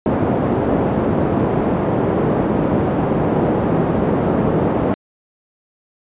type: band-pass noise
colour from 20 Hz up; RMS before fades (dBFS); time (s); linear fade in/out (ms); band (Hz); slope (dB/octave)
pink; -17; 0.06-4.94; 0; 140 to 640; 12
effects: resampled to 8000 Hz